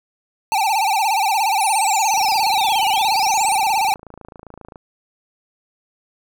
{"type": "tone with vibrato", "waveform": "square", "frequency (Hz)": 830.6, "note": "G#5", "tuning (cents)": 0, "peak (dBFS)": -16, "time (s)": [0.52, 3.94], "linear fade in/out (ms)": 0, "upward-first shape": "sine", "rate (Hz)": 17, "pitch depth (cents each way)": 150}
{"type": "exponential two-way sweep", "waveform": "sine", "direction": "down then up", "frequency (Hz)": [10300, 2794, 9720], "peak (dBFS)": -23, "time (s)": [1.6, 3.57], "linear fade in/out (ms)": 10, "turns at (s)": 2.89}
{"type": "click train", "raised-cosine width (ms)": 1, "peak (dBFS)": -24, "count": 73, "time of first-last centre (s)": [2.14, 4.758], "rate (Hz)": 27.5}
{"effects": []}